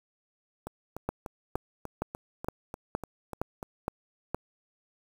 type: two click trains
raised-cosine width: 1 ms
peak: -15 / -23 dBFS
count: 8 / 11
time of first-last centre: 1.09-4.346 / 0.67-3.629 s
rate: 2.15 / 3.38 Hz
effects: 7-bit